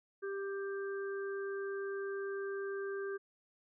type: harmonic tone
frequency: 394.3 Hz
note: G4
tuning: 10 cents sharp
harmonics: 1 / 3 / 4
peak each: -37 / -50 / -46 dBFS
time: 0.22-3.18 s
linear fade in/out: 20 ms
effects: none